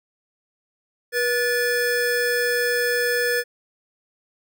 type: tone pair together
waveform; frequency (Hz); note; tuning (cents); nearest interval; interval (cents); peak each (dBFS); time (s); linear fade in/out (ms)
square; 484.6 / 1736; B4 / A6; -33 / -24; octave + minor seventh; 2209; -23; 1.12-3.44; 50
effects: none